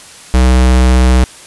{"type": "tone", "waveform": "square", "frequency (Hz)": 63.2, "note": "B1", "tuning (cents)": 41, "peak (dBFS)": -6, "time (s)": [0.34, 1.24], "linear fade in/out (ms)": 0, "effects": ["white hiss -35 dBFS RMS until 1.46 s", "resampled to 24000 Hz"]}